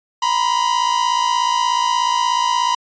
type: tone pair together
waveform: 45% pulse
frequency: 954.3 / 1011 Hz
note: A#5 / B5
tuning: +40 / +40 cents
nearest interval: minor second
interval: 100 cents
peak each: -18 dBFS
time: 0.22-2.75 s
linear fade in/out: 5 ms
effects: resampled to 16000 Hz